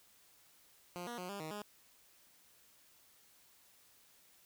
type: tone with pitch steps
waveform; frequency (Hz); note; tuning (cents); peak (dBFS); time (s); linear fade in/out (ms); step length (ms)
10% pulse; 176.7 / 239.1 / 180.4 / 200.7 / 156.9 / 207.5; F3 / A#3 / F#3 / G3 / D#3 / G#3; +21 / +44 / -44 / +41 / +15 / -1; -34; 0.96-1.62; 0; 110
effects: white hiss -66 dBFS RMS until 4.45 s